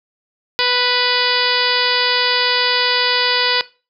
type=harmonic tone with a mistuned harmonic; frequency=493.9 Hz; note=B4; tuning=in tune; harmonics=1 / 2 / 3 / 4 / 5 / 6 / 7 / 8 / 9 / 10; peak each=-23 / -23 / -23 / -23 / -23 / -23 / -23 / -23 / -23 / -23 dBFS; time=0.59-3.61 s; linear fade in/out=0 ms; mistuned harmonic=10; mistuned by=-16 cents; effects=noise-tail reverb RT60 0.3 s tail -18 dB re dry